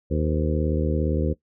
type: harmonic tone with a mistuned harmonic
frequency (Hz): 77.5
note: D#2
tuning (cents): -6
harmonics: 1 / 2 / 3 / 4 / 5 / 6 / 7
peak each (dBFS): -24 / -27 / -29 / -30 / -31 / -32 / -32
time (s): 0.1-1.34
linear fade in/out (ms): 20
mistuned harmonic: 7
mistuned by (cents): -79
effects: noise-tail reverb RT60 0.1 s tail -18 dB re dry